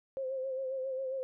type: tone with vibrato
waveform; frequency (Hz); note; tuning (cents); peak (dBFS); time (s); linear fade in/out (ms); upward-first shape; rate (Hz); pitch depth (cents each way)
sine; 527; C5; +12; -33; 0.17-1.23; 0; sine; 7.4; 43
effects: none